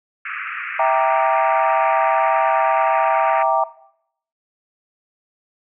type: band-pass noise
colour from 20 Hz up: pink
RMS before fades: -28 dBFS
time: 0.25-3.43 s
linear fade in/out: 5 ms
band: 1200 to 2600 Hz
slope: 96 dB/octave
type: chord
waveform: sine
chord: E half-diminished seventh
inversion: none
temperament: equal with one note detuned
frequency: 654.3 / 784 / 932.3 / 1174.7 Hz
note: E5 / G5 / Bb5 / D6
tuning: -13 / 0 / 0 / 0 cents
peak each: -19 / -19 / -19 / -22 dBFS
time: 0.79-3.64 s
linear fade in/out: 5 ms
effects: noise-tail reverb RT60 0.7 s tail -18 dB re dry